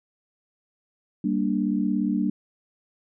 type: chord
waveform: sine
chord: G minor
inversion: none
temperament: equal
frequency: 196 / 233.1 / 293.7 Hz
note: G3 / Bb3 / D4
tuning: 0 / 0 / 0 cents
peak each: -25 / -26 / -26 dBFS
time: 1.24-2.3 s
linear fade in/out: 5 ms
effects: none